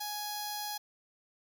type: tone with notch filter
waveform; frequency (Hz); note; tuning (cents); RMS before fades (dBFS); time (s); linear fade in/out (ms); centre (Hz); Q
10% pulse; 833; G#5; +5; -38; 0-0.78; 10; 2200; 0.55
effects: none